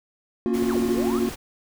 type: chord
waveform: triangle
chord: Gb major seventh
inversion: first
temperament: equal with one note detuned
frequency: 233.1 / 277.2 / 349.2 / 362.2 Hz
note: Bb3 / Db4 / F4 / Gb4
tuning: 0 / 0 / 0 / -37 cents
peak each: -22 / -27 / -28 / -23 dBFS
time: 0.46-1.29 s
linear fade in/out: 0 ms
type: noise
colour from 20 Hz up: pink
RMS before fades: -36 dBFS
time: 0.53-1.36 s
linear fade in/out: 20 ms
type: clicks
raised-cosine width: 2 ms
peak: -23 dBFS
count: 4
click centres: 0.624 / 0.824 / 0.857 / 0.983 s
type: exponential two-way sweep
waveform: sine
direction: down then up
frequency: 2316 to 219.9 to 1442 Hz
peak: -32 dBFS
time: 0.68-1.2 s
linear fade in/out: 20 ms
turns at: 0.81 s
effects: none